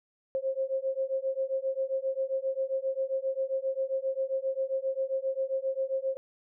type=beating tone pair; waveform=sine; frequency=529 / 536.5 Hz; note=C5 / C5; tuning=+19 / +43 cents; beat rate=7.5 Hz; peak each=-31 dBFS; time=0.35-6.17 s; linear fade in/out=0 ms; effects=none